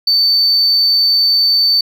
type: tone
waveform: sine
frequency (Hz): 4545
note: C#8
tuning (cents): +42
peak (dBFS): -7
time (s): 0.07-1.81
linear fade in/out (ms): 5
effects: tanh soft clip ceiling -7 dBFS